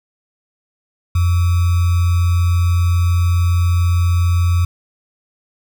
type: tone with sample-and-hold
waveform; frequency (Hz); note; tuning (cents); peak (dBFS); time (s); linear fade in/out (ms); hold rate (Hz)
sine; 87.3; F2; 0; -11; 1.15-4.65; 5; 1225
effects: none